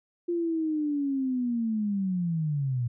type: linear sweep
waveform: sine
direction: down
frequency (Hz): 349.2 to 116.54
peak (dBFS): -25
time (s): 0.28-2.88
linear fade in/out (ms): 10
effects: none